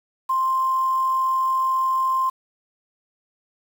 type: tone with quantisation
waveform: sine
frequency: 1049 Hz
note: C6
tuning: 4 cents sharp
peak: -18 dBFS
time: 0.29-2.3 s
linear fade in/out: 10 ms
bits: 7
effects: none